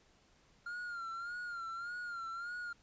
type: tone with vibrato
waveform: triangle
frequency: 1396.9 Hz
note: F6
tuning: in tune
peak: -38 dBFS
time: 0.66-2.73 s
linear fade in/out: 5 ms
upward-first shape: sine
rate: 1.7 Hz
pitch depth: 69 cents each way
effects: pink hiss -68 dBFS RMS until 2.82 s + resampled to 16000 Hz